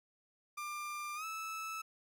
30% pulse tone with pitch glide, 1193 to 1308.5 Hz, D6 to E6, +27 to -13 cents, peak -37 dBFS, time 0.57-1.82 s, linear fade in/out 10 ms, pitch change +160 cents, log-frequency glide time 1.15-1.25 s, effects none

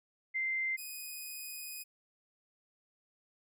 sine / 5% pulse tone pair in turn, 2084 / 2494 Hz, C7 / D#7, -7 / +3 cents, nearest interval minor third, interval 310 cents, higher second, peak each -31 / -32 dBFS, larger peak first, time 0.34-0.77 / 0.77-1.84 s, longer second, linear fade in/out 20 ms, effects none

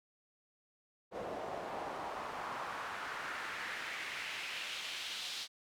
pink noise with band-pass filter sweep, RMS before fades -42 dBFS, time 1.11-5.48 s, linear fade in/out 50 ms, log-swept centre 560 to 4000 Hz, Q 1.9, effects none

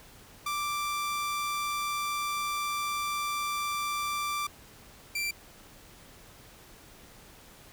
sawtooth tone pair in turn, 1176 / 2352 Hz, D6 / D7, +2 / +2 cents, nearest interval octave, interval 1200 cents, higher second, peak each -26 / -26 dBFS, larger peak neither, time 0.46-4.47 / 5.15-5.31 s, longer first, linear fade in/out 5 ms, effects pink hiss -53 dBFS RMS until 7.72 s

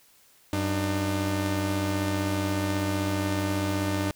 sawtooth tone pair together, 95 / 301.1 Hz, F#2 / D4, +46 / +43 cents, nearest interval octave + minor sixth, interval 1997 cents, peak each -24 dBFS, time 0.53-4.11 s, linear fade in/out 0 ms, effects white hiss -59 dBFS RMS until 4.15 s

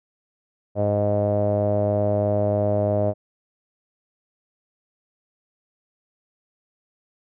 sawtooth tone with low-pass filter, 103.1 Hz, G#2, 12 cents flat, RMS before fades -21 dBFS, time 0.75-3.14 s, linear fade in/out 50 ms, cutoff 610 Hz, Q 7.9, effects none

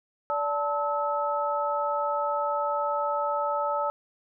sine tone cluster, 580 / 879 / 1295 Hz, D5 / A5 / E6, -22 / -2 / -31 cents, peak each -29 dBFS, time 0.3-3.9 s, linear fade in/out 0 ms, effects none

